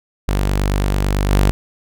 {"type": "tone with level steps", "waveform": "sawtooth", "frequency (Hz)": 49, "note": "G1", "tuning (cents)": 0, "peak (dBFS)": [-11, -7], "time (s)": [0.28, 1.51], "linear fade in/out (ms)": 0, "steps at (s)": 1.3, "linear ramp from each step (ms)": 20, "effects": []}